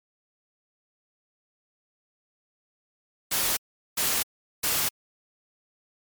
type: noise bursts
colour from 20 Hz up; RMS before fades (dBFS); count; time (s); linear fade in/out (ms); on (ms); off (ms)
white; -25; 3; 3.31-4.89; 10; 260; 400
effects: MP3 96 kbps